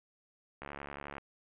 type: click train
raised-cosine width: 0.5 ms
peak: -27 dBFS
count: 41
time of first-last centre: 0.62-1.182 s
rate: 71.2 Hz
effects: resampled to 8000 Hz + 11-bit